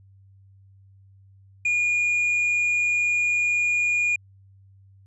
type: tone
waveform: triangle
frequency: 2434 Hz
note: D#7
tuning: 39 cents flat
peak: -18 dBFS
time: 1.65-4.16 s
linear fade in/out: 5 ms
effects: added 97 Hz sine -50 dBFS peak until 5.06 s + resampled to 24000 Hz